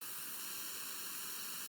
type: noise with comb filter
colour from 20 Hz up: white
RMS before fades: -44 dBFS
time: 0.01-1.67 s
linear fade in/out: 10 ms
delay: 0.71 ms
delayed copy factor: +0.8
effects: high-pass 200 Hz 12 dB/octave + Opus 32 kbps